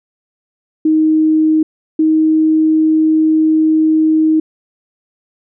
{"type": "tone pair in turn", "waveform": "sine", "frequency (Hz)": [313.2, 314.6], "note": ["D#4", "D#4"], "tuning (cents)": [11, 19], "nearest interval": "unison", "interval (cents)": 8, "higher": "second", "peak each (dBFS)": -8, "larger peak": "neither", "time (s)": [[0.85, 1.63], [1.99, 4.4]], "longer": "second", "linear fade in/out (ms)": 5, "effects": []}